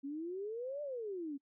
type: exponential two-way sweep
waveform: sine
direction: up then down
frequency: 270 to 599 to 270 Hz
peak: -38 dBFS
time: 0.03-1.38 s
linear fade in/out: 20 ms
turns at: 0.82 s
effects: noise-tail reverb RT60 0.1 s tail -24 dB re dry